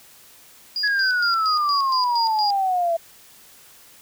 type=tone with tremolo; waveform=sine; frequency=4855 Hz; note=D#8; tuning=43 cents flat; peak=-22 dBFS; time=0.76-2.51 s; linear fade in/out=2 ms; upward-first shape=square; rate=4.3 Hz; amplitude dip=80%
type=exponential sweep; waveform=sine; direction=down; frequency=1701 to 659.3 Hz; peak=-18 dBFS; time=0.83-2.97 s; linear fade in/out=10 ms
effects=white hiss -49 dBFS RMS until 4.01 s